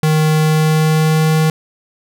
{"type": "tone with pitch glide", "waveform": "square", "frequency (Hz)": [155.56, 157.37], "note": ["D#3", "D#3"], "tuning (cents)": [0, 20], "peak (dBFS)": -11, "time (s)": [0.03, 1.5], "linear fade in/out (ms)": 2, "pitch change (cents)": 20, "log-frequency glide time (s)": [0.35, 1.34], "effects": []}